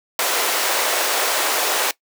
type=high-pass noise; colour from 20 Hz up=pink; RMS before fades=-20 dBFS; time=0.19-1.91 s; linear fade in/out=2 ms; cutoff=450 Hz; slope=24 dB/octave; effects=noise-tail reverb RT60 0.1 s tail -20 dB re dry